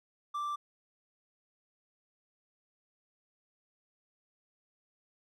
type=tone; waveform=triangle; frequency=1174.7 Hz; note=D6; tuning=in tune; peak=-31 dBFS; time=0.34-0.56 s; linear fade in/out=10 ms; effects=none